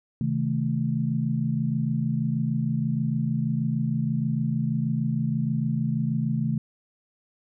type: chord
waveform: sine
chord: A diminished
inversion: first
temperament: just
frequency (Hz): 132 / 158.4 / 220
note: C3 / Eb3 / A3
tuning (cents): +16 / +31 / 0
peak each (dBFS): -27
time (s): 0.21-6.58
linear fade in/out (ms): 2
effects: none